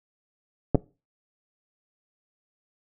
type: clicks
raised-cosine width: 2 ms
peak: -6 dBFS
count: 2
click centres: 0.747 / 0.754 s
effects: noise-tail reverb RT60 0.3 s tail -21 dB re dry